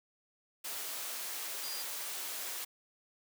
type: tone in noise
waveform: sine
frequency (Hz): 4831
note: D8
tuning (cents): +48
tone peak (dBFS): -42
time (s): 1.63-1.83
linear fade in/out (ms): 10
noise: white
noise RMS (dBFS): -40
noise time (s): 0.64-2.65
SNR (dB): -5
effects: high-pass 400 Hz 12 dB/octave